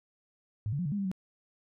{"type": "tone with pitch steps", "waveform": "sine", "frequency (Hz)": [106.1, 142, 178.5, 143.8, 204.2, 197.1, 187.3], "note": ["G#2", "C#3", "F3", "D3", "G#3", "G3", "F#3"], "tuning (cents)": [38, 42, 38, -36, -29, 10, 21], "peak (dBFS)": -29, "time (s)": [0.66, 1.115], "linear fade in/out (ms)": 0, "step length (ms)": 65, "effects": []}